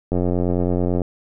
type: click train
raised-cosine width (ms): 2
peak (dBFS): -8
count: 81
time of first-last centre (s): 0.12-1.018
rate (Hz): 89.1
effects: none